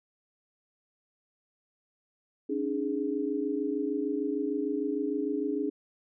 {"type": "chord", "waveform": "sine", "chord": "C# suspended second", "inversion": "none", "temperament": "equal with one note detuned", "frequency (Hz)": [277.2, 303.8, 415.3], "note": ["C#4", "D#4", "G#4"], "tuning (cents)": [0, -41, 0], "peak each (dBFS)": -32, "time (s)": [2.49, 5.7], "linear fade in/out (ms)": 10, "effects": []}